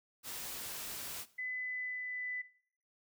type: noise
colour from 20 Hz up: white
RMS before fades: -43 dBFS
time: 0.23-1.26 s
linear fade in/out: 50 ms
type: tone with pitch glide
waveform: sine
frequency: 2010 to 1996.1 Hz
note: B6 to B6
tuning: +30 to +18 cents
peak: -37 dBFS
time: 1.38-2.42 s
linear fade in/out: 10 ms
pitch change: -12 cents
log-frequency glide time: 1.49-2.24 s
effects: noise-tail reverb RT60 0.6 s tail -18 dB re dry